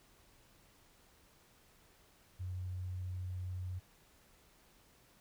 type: tone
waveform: sine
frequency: 91.4 Hz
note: F#2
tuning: 21 cents flat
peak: -38 dBFS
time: 2.39-3.8 s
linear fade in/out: 20 ms
effects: pink hiss -66 dBFS RMS until 5.2 s